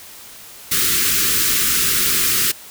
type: band-stop noise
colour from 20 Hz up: white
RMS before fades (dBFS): -17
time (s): 0.71-2.52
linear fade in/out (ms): 10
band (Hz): 450 to 1200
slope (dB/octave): 48
effects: white hiss -39 dBFS RMS until 2.7 s